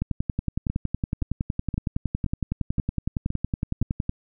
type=two click trains; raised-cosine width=5 ms; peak=-14 / -12 dBFS; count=7 / 45; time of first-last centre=0.7-3.825 / 0.02-4.094 s; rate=1.92 / 10.8 Hz; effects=none